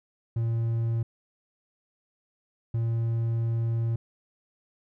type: tone bursts at uneven times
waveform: triangle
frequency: 115 Hz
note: A#2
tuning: 23 cents flat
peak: -22 dBFS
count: 2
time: 0.36-1.03 / 2.74-3.96 s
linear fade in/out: 5 ms
effects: none